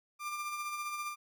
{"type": "tone with tremolo", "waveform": "30% pulse", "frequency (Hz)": 1192, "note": "D6", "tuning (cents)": 25, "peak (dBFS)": -32, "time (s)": [0.19, 1.16], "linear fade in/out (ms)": 50, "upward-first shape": "sine", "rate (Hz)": 15, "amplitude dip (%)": 40, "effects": []}